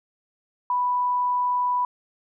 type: tone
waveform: sine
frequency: 987.8 Hz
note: B5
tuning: in tune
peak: -20 dBFS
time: 0.7-1.85 s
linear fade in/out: 2 ms
effects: none